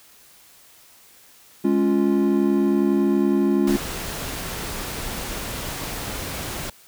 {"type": "chord", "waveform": "triangle", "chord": "Db major", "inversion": "second", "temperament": "equal", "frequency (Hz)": [207.7, 277.2, 349.2], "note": ["Ab3", "Db4", "F4"], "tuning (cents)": [0, 0, 0], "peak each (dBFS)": -19, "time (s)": [1.64, 3.77], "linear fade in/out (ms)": 10}
{"type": "noise", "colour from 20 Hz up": "pink", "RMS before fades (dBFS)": -30, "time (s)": [3.67, 6.7], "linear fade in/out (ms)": 5}
{"effects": ["white hiss -51 dBFS RMS until 6.87 s"]}